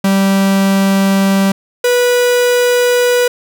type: tone pair in turn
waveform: 45% pulse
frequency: 194.9 / 490 Hz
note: G3 / B4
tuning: -10 / -14 cents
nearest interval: octave + major third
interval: 1596 cents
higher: second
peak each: -9 dBFS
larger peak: neither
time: 0.04-1.52 / 1.84-3.28 s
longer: first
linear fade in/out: 5 ms
effects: none